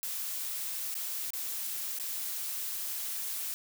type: noise with dropouts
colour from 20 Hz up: blue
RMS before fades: -36 dBFS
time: 0.03-3.54 s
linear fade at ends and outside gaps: 0 ms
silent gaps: 0.942-0.952 / 1.305-1.334 / 1.987-1.998 s
effects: none